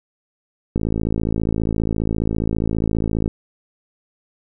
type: click train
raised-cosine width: 3 ms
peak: -8 dBFS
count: 139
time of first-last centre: 0.76-3.278 s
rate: 54.8 Hz
effects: none